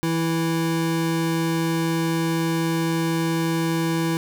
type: tone pair together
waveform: square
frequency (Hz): 163.85 / 329.6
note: E3 / E4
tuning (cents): -10 / 0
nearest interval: octave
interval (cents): 1210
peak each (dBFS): -24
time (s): 0.03-4.17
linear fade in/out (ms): 0
effects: none